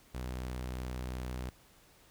sawtooth tone, 62.7 Hz, B1, 27 cents sharp, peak -33 dBFS, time 0.14-1.5 s, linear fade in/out 10 ms, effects pink hiss -62 dBFS RMS until 2.1 s

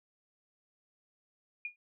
sine tone with exponential decay, 2433 Hz, D#7, 39 cents flat, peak -32 dBFS, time 1.65-1.76 s, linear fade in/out 2 ms, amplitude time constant 23 ms, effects none

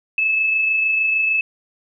sine tone with amplitude modulation, 2608 Hz, E7, 19 cents flat, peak -14 dBFS, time 0.18-1.41 s, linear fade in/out 2 ms, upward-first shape sine, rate 26.6 Hz, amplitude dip 30%, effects none

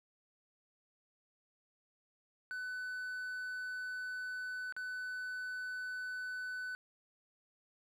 triangle tone with dropouts, 1500 Hz, F#6, 23 cents sharp, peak -37 dBFS, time 2.51-6.75 s, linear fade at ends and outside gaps 0 ms, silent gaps 4.724-4.765 s, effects none

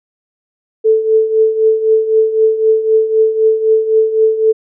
sine tone with tremolo, 440 Hz, A4, in tune, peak -5 dBFS, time 0.84-4.53 s, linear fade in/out 20 ms, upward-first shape triangle, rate 3.9 Hz, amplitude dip 75%, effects none

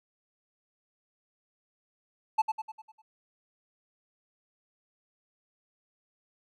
triangle tone with echo, 873 Hz, A5, 14 cents flat, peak -18 dBFS, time 2.38-2.42 s, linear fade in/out 10 ms, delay 100 ms, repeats 6, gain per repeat -6 dB, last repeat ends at 3.02 s, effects none

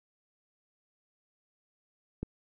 click, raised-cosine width 3 ms, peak -21 dBFS, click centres 2.23 s, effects none

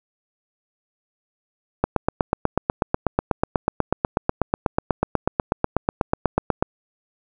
click train, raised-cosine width 1 ms, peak -3 dBFS, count 40, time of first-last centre 1.84-6.625 s, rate 8.15 Hz, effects none

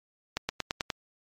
accelerating click train, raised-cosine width 0.2 ms, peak -11 dBFS, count 6, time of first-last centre 0.37-0.902 s, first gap 120 ms, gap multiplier 0.94, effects MP3 64 kbps

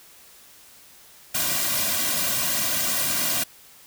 white noise with comb filter, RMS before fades -24 dBFS, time 1.34-3.44 s, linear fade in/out 10 ms, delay 2.3 ms, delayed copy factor -0.9, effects white hiss -50 dBFS RMS until 3.86 s

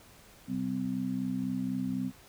harmonic tone, 64 Hz, C2, 38 cents flat, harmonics 2 / 3 / 4, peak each -41 / -34 / -32 dBFS, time 0.47-2.12 s, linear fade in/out 50 ms, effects pink hiss -56 dBFS RMS until 2.28 s

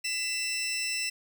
20% pulse tone pair together, 2000 / 2670 Hz, B6 / E7, +21 / +22 cents, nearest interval perfect fourth, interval 501 cents, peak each -33 / -25 dBFS, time 0.04-1.1 s, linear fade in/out 10 ms, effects none

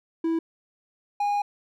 triangle tone pair in turn, 328.1 / 818.9 Hz, E4 / G#5, -8 / -25 cents, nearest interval octave + major third, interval 1583 cents, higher second, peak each -20 dBFS, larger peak neither, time 0.24-0.39 / 1.2-1.42 s, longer second, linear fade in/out 5 ms, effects none

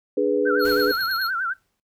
sine chord, G# diminished, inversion second, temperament equal, 293.7 / 415.3 / 493.9 Hz, D4 / G#4 / B4, 0 / 0 / 0 cents, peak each -24 / -21 / -22 dBFS, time 0.17-0.92 s, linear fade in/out 5 ms
sine tone with vibrato, 1447 Hz, F#6, 39 cents flat, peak -22 dBFS, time 0.45-1.54 s, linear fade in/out 20 ms, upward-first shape sine, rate 9.5 Hz, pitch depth 140 cents each way
square tone with tremolo, 4292 Hz, C8, 43 cents sharp, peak -26 dBFS, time 0.59-1.31 s, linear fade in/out 50 ms, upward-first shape square, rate 9.6 Hz, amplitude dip 50%
pink noise with exponential decay, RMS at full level -36 dBFS, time 0.65-1.8 s, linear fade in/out 2 ms, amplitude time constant 250 ms
effects noise-tail reverb RT60 0.2 s tail -21 dB re dry

